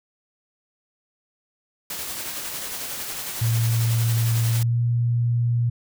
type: noise with tremolo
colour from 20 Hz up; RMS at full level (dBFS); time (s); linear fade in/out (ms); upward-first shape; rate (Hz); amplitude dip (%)
white; -30; 1.9-4.63; 2; sine; 11; 30
type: tone with pitch glide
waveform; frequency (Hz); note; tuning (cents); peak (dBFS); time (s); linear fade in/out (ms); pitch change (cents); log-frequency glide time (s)
sine; 115.1 to 118.95; A#2 to A#2; -22 to +35; -18; 3.41-5.7; 10; +57; 4.49-4.78
effects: none